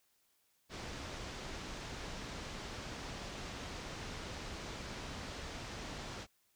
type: low-pass noise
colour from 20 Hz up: pink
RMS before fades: -45 dBFS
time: 0.69-6.27 s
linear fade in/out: 50 ms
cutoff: 6600 Hz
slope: 24 dB/octave
effects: white hiss -75 dBFS RMS until 6.55 s